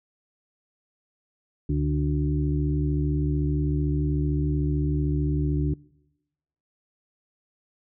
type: harmonic tone with a mistuned harmonic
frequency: 73.42 Hz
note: D2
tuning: in tune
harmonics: 1 / 2 / 4 / 5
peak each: -26 / -25 / -28 / -35 dBFS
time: 1.69-5.74 s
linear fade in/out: 5 ms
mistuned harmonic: 1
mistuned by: -56 cents
effects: noise-tail reverb RT60 1.0 s tail -24 dB re dry